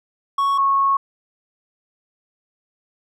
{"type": "tone pair in turn", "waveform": ["triangle", "sine"], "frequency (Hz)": [1108.7, 1099.1], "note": ["C#6", "C#6"], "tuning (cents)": [0, -15], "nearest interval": "unison", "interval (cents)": 15, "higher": "first", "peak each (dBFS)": -14, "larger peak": "neither", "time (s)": [[0.38, 0.58], [0.58, 0.97]], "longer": "second", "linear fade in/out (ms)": 5, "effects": []}